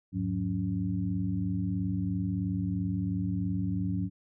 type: tone cluster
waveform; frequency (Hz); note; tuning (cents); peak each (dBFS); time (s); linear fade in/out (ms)
sine; 80.4 / 103.4 / 181.7 / 281.3; E2 / G#2 / F#3 / C#4; -43 / -7 / -31 / +26; -40 / -32 / -31 / -35; 0.12-4.1; 50
effects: none